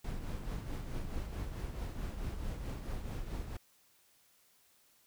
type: noise with tremolo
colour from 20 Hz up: brown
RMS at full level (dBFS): -37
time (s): 0.04-3.57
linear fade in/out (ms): 5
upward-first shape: triangle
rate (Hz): 4.6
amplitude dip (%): 55
effects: white hiss -68 dBFS RMS until 5.06 s